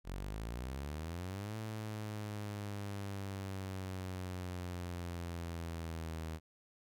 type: exponential two-way sweep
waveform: sawtooth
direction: up then down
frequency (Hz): 43.65 to 110 to 79.5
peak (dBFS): -36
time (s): 0.04-6.4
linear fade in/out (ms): 50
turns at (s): 1.56
effects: none